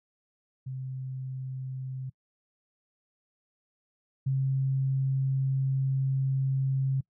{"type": "tone pair in turn", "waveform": "sine", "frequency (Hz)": [130.9, 134.11], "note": ["C3", "C3"], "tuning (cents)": [1, 43], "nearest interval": "unison", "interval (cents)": 42, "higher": "second", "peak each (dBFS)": [-33, -24], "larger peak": "second", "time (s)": [[0.66, 2.1], [4.26, 7.01]], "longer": "second", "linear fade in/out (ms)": 10, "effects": ["noise-tail reverb RT60 0.1 s tail -24 dB re dry"]}